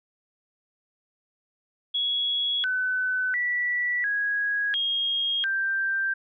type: tone with pitch steps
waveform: sine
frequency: 3346 / 1509 / 1955 / 1655 / 3254 / 1574 Hz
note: G#7 / F#6 / B6 / G#6 / G#7 / G6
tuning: +12 / +34 / -18 / -6 / -36 / +7 cents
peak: -23 dBFS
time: 1.94-6.14 s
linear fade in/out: 10 ms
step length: 700 ms
effects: none